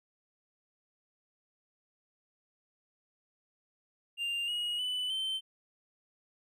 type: tone with pitch steps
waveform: triangle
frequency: 2794 / 2891 / 2991 / 3095 Hz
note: F7 / F#7 / F#7 / G7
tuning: 0 / -41 / +18 / -23 cents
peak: -30 dBFS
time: 4.17-5.41 s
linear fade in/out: 50 ms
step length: 310 ms
effects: none